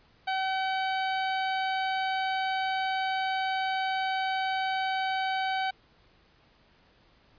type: harmonic tone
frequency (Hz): 762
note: G5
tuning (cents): -49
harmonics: 1 / 2 / 3 / 4 / 5 / 6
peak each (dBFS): -28 / -34 / -38 / -40 / -42 / -44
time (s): 0.27-5.71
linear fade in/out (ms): 10
effects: pink hiss -62 dBFS RMS until 7.38 s + resampled to 11025 Hz